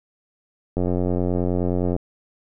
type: click train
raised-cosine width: 2 ms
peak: -10 dBFS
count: 108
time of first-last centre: 0.77-1.964 s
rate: 89.6 Hz
effects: none